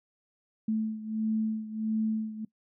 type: beating tone pair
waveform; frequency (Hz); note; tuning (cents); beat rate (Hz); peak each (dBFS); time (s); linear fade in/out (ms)
sine; 218.4 / 219.9; A3 / A3; -13 / -1; 1.5; -29 / -33; 0.68-2.45; 5
effects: noise-tail reverb RT60 0.1 s tail -20 dB re dry